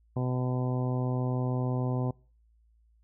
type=harmonic tone; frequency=126.4 Hz; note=B2; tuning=41 cents sharp; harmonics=1 / 2 / 3 / 4 / 5 / 6 / 7 / 8; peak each=-28 / -34 / -38 / -40 / -42 / -44 / -45 / -46 dBFS; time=0.16-2.11 s; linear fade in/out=5 ms; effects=noise-tail reverb RT60 0.4 s tail -24 dB re dry + added 56 Hz sine -61 dBFS peak until 3.03 s